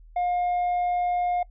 sine tone with tanh clipping, 712 Hz, F5, 33 cents sharp, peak -23 dBFS, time 0.16-1.43 s, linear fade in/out 5 ms, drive 3 dB, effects noise-tail reverb RT60 0.1 s tail -23 dB re dry + added 40 Hz sine -46 dBFS peak until 1.5 s

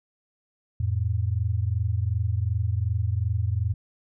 sine tone pair together, 87.31 / 110 Hz, F2 / A2, 0 / 0 cents, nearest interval major third, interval 400 cents, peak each -25 dBFS, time 0.8-3.74 s, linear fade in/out 5 ms, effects none

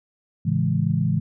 sine chord, A major seventh, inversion none, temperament equal, 110 / 138.59 / 164.81 / 207.7 Hz, A2 / C#3 / E3 / G#3, 0 / 0 / 0 / 0 cents, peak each -25 / -24 / -22 / -27 dBFS, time 0.45-1.2 s, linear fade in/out 10 ms, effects none

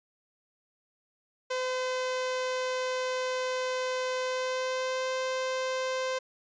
sawtooth tone with pitch glide, 511 to 518.1 Hz, C5 to C5, -41 to -17 cents, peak -25 dBFS, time 1.5-6.19 s, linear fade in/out 10 ms, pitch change +24 cents, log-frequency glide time 4.22-5.13 s, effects resampled to 16000 Hz

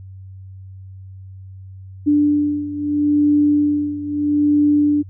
sine beating tone pair, 293.7 / 294.47 Hz, D4 / D4, 0 / +5 cents, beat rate 0.77 Hz, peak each -15 / -19 dBFS, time 2.06-5.03 s, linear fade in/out 20 ms, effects added 95 Hz sine -34 dBFS peak until 5.09 s

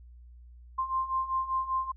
sine beating tone pair, 1046.5 / 1051.6 Hz, C6 / C6, 0 / +8 cents, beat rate 5.1 Hz, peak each -33 / -29 dBFS, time 0.78-1.92 s, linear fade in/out 10 ms, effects added 60 Hz sine -48 dBFS peak until 1.96 s

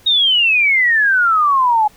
sine exponential sweep, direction down, 3773 to 830.6 Hz, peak -10 dBFS, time 0.06-1.88 s, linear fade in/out 10 ms, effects pink hiss -48 dBFS RMS until 1.96 s

